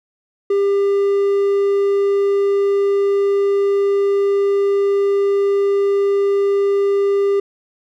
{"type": "tone", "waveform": "triangle", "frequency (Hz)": 399.1, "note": "G4", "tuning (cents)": 31, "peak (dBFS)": -11, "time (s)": [0.5, 7.4], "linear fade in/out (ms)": 5, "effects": []}